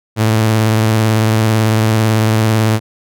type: tone with vibrato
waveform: sawtooth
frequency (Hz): 110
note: A2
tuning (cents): 0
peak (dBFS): -6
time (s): 0.16-2.8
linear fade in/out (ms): 50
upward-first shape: sine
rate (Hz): 18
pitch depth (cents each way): 35
effects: none